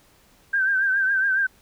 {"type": "tone with vibrato", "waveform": "sine", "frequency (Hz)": 1568, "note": "G6", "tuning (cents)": 0, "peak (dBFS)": -18, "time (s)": [0.53, 1.47], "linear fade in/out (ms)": 10, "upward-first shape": "triangle", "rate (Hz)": 7.2, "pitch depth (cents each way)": 69, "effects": ["pink hiss -57 dBFS RMS until 1.61 s"]}